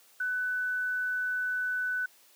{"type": "tone", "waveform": "sine", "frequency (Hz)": 1500, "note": "F#6", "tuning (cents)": 23, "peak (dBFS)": -28, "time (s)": [0.2, 2.06], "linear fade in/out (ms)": 5, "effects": ["white hiss -60 dBFS RMS until 2.35 s", "high-pass 300 Hz 12 dB/octave"]}